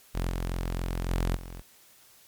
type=tone with level steps; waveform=sawtooth; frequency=43.65 Hz; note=F1; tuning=in tune; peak=-23 / -25 / -21 / -35 dBFS; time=0.14-1.62 s; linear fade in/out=20 ms; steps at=0.29 / 1.09 / 1.36 s; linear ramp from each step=5 ms; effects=white hiss -57 dBFS RMS until 2.27 s + MP3 96 kbps